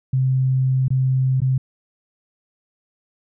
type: tone with dropouts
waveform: sine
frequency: 130.81 Hz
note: C3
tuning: in tune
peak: -15 dBFS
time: 0.13-1.58 s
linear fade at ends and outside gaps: 5 ms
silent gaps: 0.882-0.904 / 1.404-1.417 s
effects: none